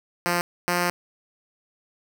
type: tone pair in turn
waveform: 5% pulse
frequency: 174.61 / 176.13 Hz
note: F3 / F3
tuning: 0 / +15 cents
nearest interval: unison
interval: 15 cents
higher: second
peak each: -10 dBFS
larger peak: neither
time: 0.26-0.41 / 0.68-0.9 s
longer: second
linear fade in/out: 0 ms
effects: none